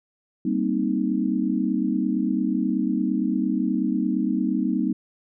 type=chord; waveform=sine; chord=C minor seventh; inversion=second; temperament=equal; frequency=196 / 233.1 / 261.6 / 311.1 Hz; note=G3 / Bb3 / C4 / Eb4; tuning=0 / 0 / 0 / 0 cents; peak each=-26 dBFS; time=0.45-4.93 s; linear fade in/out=5 ms; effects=none